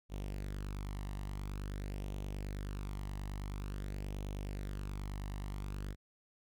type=tone with flanger; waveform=sawtooth; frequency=49.43 Hz; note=G1; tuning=15 cents sharp; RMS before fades=-41 dBFS; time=0.09-5.96 s; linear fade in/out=50 ms; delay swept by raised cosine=0.31 to 1.04 ms; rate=0.48 Hz; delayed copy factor=+0.5; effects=none